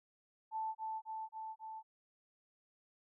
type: tone with echo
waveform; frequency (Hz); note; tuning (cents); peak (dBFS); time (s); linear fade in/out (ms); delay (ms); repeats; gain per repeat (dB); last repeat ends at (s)
sine; 880; A5; 0; -36; 0.51-0.75; 50; 270; 4; -2; 1.83
effects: none